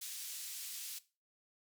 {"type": "band-pass noise", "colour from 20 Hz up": "white", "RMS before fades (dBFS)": -45, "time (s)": [0.01, 0.99], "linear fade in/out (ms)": 10, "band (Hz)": [3100, 14000], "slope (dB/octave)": 12, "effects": ["noise-tail reverb RT60 0.3 s tail -17 dB re dry"]}